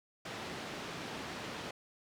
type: band-pass noise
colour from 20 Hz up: pink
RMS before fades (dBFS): -43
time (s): 0.25-1.71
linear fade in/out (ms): 5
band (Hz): 150 to 4500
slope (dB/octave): 12
effects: none